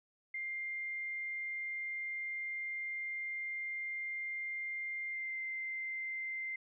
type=tone with pitch glide; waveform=sine; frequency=2100 to 2085 Hz; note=C7 to C7; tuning=+6 to -7 cents; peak=-37 dBFS; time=0.34-6.56 s; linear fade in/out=5 ms; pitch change=-13 cents; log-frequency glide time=5.1-5.4 s; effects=none